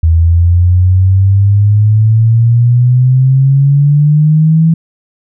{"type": "exponential sweep", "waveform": "sine", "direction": "up", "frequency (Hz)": [80.7, 164.4], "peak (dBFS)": -4, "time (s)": [0.03, 4.74], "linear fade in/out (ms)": 5, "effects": []}